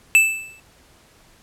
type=tone with exponential decay; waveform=square; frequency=2637 Hz; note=E7; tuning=in tune; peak=-8 dBFS; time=0.15-0.6 s; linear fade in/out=0 ms; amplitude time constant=96 ms; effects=pink hiss -53 dBFS RMS until 1.42 s + low-pass 12000 Hz 12 dB/octave